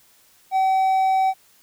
triangle tone, 763 Hz, G5, 47 cents flat, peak -14 dBFS, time 0.51-1.34 s, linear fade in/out 50 ms, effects white hiss -56 dBFS RMS until 1.62 s

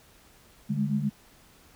sine tone cluster, 146.1 / 204 / 211.7 Hz, D3 / G#3 / G#3, -9 / -31 / +33 cents, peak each -29 dBFS, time 0.69-1.1 s, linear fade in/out 20 ms, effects pink hiss -57 dBFS RMS until 1.75 s

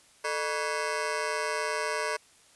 15% pulse ring-modulated tone, 523.3 Hz, C5, in tune, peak -19 dBFS, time 0.24-2.17 s, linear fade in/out 10 ms, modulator 81.3 Hz, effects white hiss -59 dBFS RMS until 2.55 s + resampled to 24000 Hz

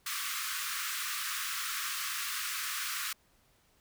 pink high-pass noise, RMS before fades -36 dBFS, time 0.06-3.13 s, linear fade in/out 5 ms, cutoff 1100 Hz, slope 96 dB/octave, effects pink hiss -68 dBFS RMS until 3.8 s

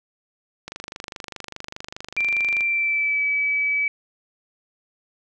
click train, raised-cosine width 0.2 ms, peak -16 dBFS, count 49, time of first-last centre 0.68-2.608 s, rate 24.9 Hz
sine tone with pitch glide, 2361 to 2291 Hz, D7 to D7, +9 to -44 cents, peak -19 dBFS, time 2.17-3.88 s, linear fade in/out 2 ms, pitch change -53 cents, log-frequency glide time 2.63-3.23 s
effects none

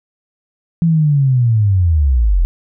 sine linear sweep, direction down, 170 to 38.89 Hz, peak -9 dBFS, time 0.82-2.45 s, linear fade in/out 0 ms, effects none

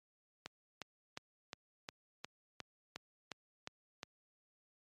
click train, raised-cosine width 0.2 ms, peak -25 dBFS, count 11, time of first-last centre 0.46-4.031 s, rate 2.8 Hz, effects high-pass 100 Hz 12 dB/octave + MP3 64 kbps

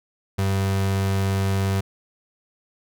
35% pulse tone, 97.1 Hz, G2, 16 cents flat, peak -18 dBFS, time 0.38-1.81 s, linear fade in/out 10 ms, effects none

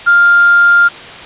sine tone with quantisation, 1400 Hz, F6, 4 cents sharp, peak -4 dBFS, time 0.06-0.89 s, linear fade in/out 20 ms, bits 4, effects white hiss -29 dBFS RMS until 1.25 s + resampled to 8000 Hz

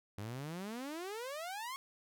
sawtooth exponential sweep, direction up, 97.8 to 1108.7 Hz, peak -37 dBFS, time 0.18-1.76 s, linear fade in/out 0 ms, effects none

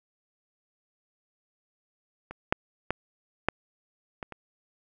clicks, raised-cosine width 0.5 ms, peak -24 / -6 / -11 / -7 / -20 / -25 dBFS, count 6, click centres 2.31 / 2.525 / 2.906 / 3.486 / 4.228 / 4.323 s, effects none

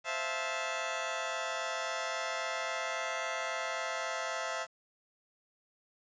15% pulse chord, F major seventh, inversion second, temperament just, 523.8 / 654.8 / 698.5 / 873.1 Hz, C5 / E5 / F5 / A5, +2 / -12 / 0 / -14 cents, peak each -34 / -30 / -35 / -35 dBFS, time 0.04-4.67 s, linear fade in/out 50 ms, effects resampled to 16000 Hz + 10-bit

